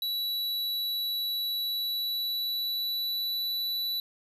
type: tone with pitch glide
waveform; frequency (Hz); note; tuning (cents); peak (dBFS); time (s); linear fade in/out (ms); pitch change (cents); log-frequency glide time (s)
square; 3931 to 3956; B7 to B7; -9 to +2; -29; 0.02-4; 2; +11; 1.58-3.44
effects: none